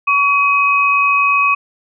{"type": "tone pair together", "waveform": "sine", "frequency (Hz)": [1127, 2530], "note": ["C#6", "D#7"], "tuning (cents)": [28, 28], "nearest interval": "octave + major second", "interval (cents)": 1400, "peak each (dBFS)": -13, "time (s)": [0.07, 1.55], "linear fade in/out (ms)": 10, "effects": []}